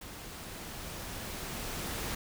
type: noise with level ramp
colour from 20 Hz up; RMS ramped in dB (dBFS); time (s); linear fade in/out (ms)
pink; -46 to -36; 0.01-2.15; 5
effects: none